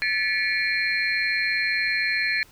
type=tone cluster; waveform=sine; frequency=1740 / 1954 / 2203 / 2380 / 4193 Hz; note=A6 / B6 / C#7 / D7 / C8; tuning=-20 / -19 / -11 / +22 / +3 cents; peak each=-25 / -31 / -28 / -28 / -30 dBFS; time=0.02-2.43 s; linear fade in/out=0 ms; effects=pink hiss -53 dBFS RMS until 2.51 s